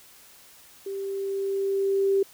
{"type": "tone with level ramp", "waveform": "sine", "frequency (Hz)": 392, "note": "G4", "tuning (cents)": 0, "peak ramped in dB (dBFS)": [-30, -18], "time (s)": [0.86, 2.23], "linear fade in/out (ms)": 5, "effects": ["white hiss -52 dBFS RMS until 2.33 s"]}